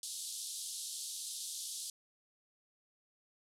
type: band-pass noise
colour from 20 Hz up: white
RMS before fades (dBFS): -43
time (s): 0.03-1.9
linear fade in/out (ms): 2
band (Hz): 3400 to 11000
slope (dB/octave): 48
effects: none